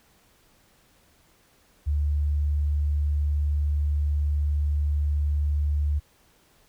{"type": "tone", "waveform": "sine", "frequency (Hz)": 73.42, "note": "D2", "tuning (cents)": 0, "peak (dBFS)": -21, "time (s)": [1.86, 6], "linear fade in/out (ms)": 20, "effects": ["pink hiss -61 dBFS RMS until 6.68 s"]}